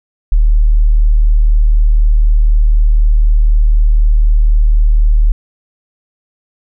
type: tone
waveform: sine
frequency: 38 Hz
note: D#1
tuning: 40 cents flat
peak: -5 dBFS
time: 0.32-5.32 s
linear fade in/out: 0 ms
effects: none